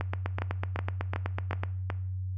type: two click trains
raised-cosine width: 0.5 ms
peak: -16 / -16 dBFS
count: 14 / 5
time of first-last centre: 0.01-1.635 / 0.42-1.901 s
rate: 8 / 2.7 Hz
effects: noise-tail reverb RT60 0.6 s tail -18 dB re dry + added 93 Hz sine -31 dBFS peak until 2.37 s